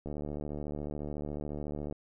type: click train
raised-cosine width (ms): 2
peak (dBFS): -25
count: 139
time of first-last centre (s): 0.06-1.925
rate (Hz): 74
effects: none